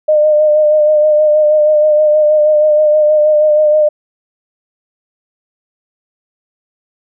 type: tone with vibrato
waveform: sine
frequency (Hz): 607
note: D#5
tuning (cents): -43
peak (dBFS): -6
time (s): 0.08-3.89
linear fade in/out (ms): 10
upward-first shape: sine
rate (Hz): 6.3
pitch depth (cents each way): 26
effects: none